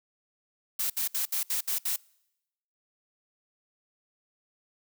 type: noise bursts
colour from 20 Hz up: blue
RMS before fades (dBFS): -29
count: 7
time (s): 0.79-1.962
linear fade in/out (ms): 5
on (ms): 110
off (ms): 67
effects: noise-tail reverb RT60 0.9 s tail -26 dB re dry